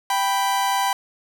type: tone pair together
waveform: 40% pulse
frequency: 784 / 988.8 Hz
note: G5 / B5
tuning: 0 / +2 cents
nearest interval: major third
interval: 402 cents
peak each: -21 dBFS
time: 0.1-0.93 s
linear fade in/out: 2 ms
effects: none